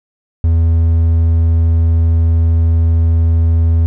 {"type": "tone", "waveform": "triangle", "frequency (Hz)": 82.41, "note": "E2", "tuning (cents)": 0, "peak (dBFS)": -6, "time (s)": [0.44, 3.86], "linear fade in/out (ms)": 0, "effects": []}